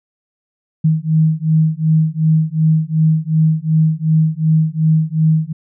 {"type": "beating tone pair", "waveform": "sine", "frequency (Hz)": [156.8, 159.5], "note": ["D#3", "D#3"], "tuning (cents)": [14, 43], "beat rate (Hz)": 2.7, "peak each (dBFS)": -14, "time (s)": [0.84, 5.53], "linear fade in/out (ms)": 10, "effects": []}